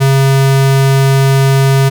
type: tone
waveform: square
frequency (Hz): 135.7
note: C#3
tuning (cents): -36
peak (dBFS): -7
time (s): 0-1.9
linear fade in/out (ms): 20
effects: none